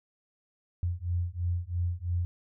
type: beating tone pair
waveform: sine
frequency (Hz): 86.2 / 89.2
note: F2 / F2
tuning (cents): -22 / +37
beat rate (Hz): 3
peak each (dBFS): -31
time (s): 0.83-2.25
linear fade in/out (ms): 0
effects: none